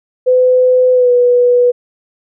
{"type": "tone with pitch glide", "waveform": "sine", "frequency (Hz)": [506, 489.9], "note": ["B4", "B4"], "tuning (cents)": [42, -14], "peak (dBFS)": -6, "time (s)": [0.26, 1.72], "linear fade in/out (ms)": 20, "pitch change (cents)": -56, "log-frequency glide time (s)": [0.93, 1.11], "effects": []}